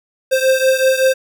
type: beating tone pair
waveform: square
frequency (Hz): 523.3 / 528.6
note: C5 / C5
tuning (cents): 0 / +18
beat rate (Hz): 5.3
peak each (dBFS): -14 / -17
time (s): 0.31-1.14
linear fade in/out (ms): 20
effects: none

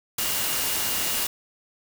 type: tone in noise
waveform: sine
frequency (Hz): 2841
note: F7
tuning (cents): +29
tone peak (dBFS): -36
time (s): 0.18-1.27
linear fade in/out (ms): 5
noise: white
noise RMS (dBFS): -26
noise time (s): 0.18-1.27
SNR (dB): -13
effects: none

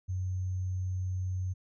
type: tone with sample-and-hold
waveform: sine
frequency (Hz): 92.5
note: F#2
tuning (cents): 0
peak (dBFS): -30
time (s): 0.08-1.54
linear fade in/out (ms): 20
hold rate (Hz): 6300
effects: resampled to 22050 Hz

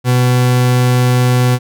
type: tone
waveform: 40% pulse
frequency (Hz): 124.8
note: B2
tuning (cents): +19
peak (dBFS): -8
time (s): 0.04-1.59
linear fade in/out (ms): 50
effects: none

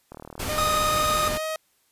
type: click train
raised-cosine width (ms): 1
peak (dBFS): -25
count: 19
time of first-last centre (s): 0.12-0.588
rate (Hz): 38.5
type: noise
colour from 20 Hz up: pink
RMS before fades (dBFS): -30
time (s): 0.39-1.38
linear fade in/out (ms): 10
type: tone with pitch glide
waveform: sawtooth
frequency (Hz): 610 to 631.1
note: D#5 to D#5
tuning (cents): -34 to +24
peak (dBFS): -23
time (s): 0.49-1.56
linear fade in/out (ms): 2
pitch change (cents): +58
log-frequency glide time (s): 1.32-1.43
type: tone with vibrato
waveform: 45% pulse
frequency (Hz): 1246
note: D#6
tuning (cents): +2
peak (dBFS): -22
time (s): 0.58-1.28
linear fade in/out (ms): 0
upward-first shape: sine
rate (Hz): 18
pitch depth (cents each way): 17
effects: white hiss -66 dBFS RMS until 1.91 s + resampled to 32000 Hz

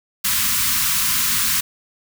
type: band-stop noise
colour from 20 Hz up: white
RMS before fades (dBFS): -19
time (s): 0.24-1.61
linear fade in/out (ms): 10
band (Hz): 260 to 970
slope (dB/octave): 96
effects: none

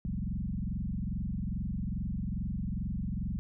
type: tone with frequency modulation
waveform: sine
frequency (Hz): 121.5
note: B2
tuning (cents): -28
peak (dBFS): -31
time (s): 0.05-3.39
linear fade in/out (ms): 0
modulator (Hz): 22.4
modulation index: 4.1
effects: none

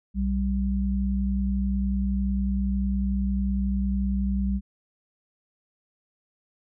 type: tone pair together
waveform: sine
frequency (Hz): 61.67 / 196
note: B1 / G3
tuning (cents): -2 / 0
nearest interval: octave + minor sixth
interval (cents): 2002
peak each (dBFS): -25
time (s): 0.14-4.61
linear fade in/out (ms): 50
effects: none

